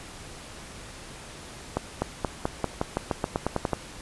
accelerating click train, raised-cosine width 1 ms, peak -10 dBFS, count 14, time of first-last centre 1.77-3.733 s, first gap 250 ms, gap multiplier 0.91, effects pink hiss -43 dBFS RMS until 4.01 s + resampled to 24000 Hz

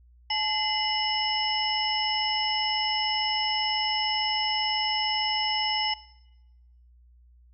sine tone cluster, 859 / 2053 / 2938 / 5260 Hz, A5 / C7 / F#7 / E8, -42 / -33 / -13 / -5 cents, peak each -30 / -32 / -29 / -29 dBFS, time 0.3-5.94 s, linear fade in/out 5 ms, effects noise-tail reverb RT60 1.0 s tail -21 dB re dry + added 60 Hz sine -53 dBFS peak until 7.53 s

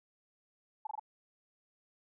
sine tone bursts, 860 Hz, A5, 40 cents flat, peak -36 dBFS, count 4, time 0.85-0.996 s, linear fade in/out 5 ms, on 20 ms, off 22 ms, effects none

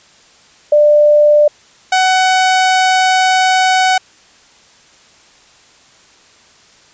sine / sawtooth tone pair in turn, 594 / 748.4 Hz, D5 / F#5, +20 / +20 cents, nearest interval major third, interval 400 cents, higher second, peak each -5 dBFS, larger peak neither, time 0.72-1.48 / 1.92-3.98 s, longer second, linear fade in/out 5 ms, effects white hiss -46 dBFS RMS until 6.93 s + resampled to 16000 Hz

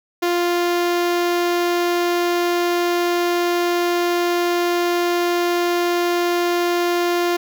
sawtooth tone with notch filter, 349.2 Hz, F4, in tune, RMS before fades -19 dBFS, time 0.22-7.37 s, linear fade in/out 10 ms, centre 8900 Hz, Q 1.5, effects none

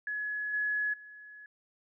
sine tone with level steps, 1693 Hz, G#6, 33 cents sharp, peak -32 / -28 / -47 dBFS, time 0.07-1.46 s, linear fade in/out 2 ms, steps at 0.53 / 0.93 s, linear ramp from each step 10 ms, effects none

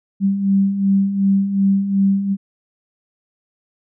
sine beating tone pair, 194 / 196.7 Hz, G3 / G3, -18 / +6 cents, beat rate 2.7 Hz, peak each -21 / -14 dBFS, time 0.2-2.37 s, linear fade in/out 50 ms, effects none

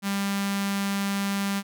sawtooth tone with notch filter, 198.6 Hz, G3, 23 cents sharp, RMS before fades -27 dBFS, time 0.02-1.63 s, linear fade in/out 50 ms, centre 460 Hz, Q 0.6, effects none

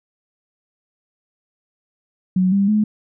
sine tone with pitch steps, 185 / 198.28 / 212.5 Hz, F#3 / G3 / G#3, 0 / +20 / +40 cents, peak -13 dBFS, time 2.36-2.84 s, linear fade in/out 5 ms, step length 160 ms, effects none

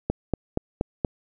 click train, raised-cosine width 2 ms, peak -9 dBFS, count 5, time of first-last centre 0.1-1.048 s, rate 4.22 Hz, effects none

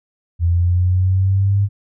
sine linear sweep, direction up, 84.3 to 101.4 Hz, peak -12 dBFS, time 0.39-1.69 s, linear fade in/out 50 ms, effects none

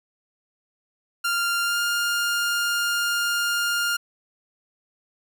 sawtooth tone with pitch glide, 1393 to 1407.6 Hz, F6 to F6, -5 to +13 cents, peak -18 dBFS, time 1.24-3.97 s, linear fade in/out 10 ms, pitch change +18 cents, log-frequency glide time 1.63-1.79 s, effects none

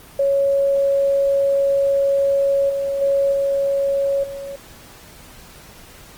sine tone with level steps, 554.4 Hz, C#5, in tune, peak -14 / -19 / -14 / -16 / -28 dBFS, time 0.19-4.56 s, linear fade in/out 5 ms, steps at 2.69 / 3.01 / 3.32 / 4.23 s, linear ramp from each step 10 ms, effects pink hiss -43 dBFS RMS until 6.17 s + Opus 24 kbps

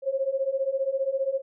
sine beating tone pair, 529 / 544 Hz, C5 / C#5, +19 / -33 cents, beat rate 15 Hz, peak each -28 / -26 dBFS, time 0.02-1.42 s, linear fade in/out 50 ms, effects none

